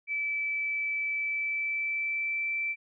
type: tone with pitch glide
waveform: sine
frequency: 2311 to 2332 Hz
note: D7 to D7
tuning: -28 to -13 cents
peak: -28 dBFS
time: 0.07-2.76 s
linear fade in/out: 50 ms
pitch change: +15 cents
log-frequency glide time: 1.15-2.52 s
effects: none